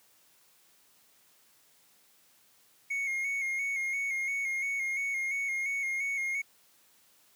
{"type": "tone with vibrato", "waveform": "triangle", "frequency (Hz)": 2179, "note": "C#7", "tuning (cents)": -30, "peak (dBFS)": -28, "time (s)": [2.9, 6.42], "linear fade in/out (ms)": 10, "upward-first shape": "square", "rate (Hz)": 2.9, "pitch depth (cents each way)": 33, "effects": ["white hiss -64 dBFS RMS until 7.35 s", "high-pass 100 Hz 12 dB/octave"]}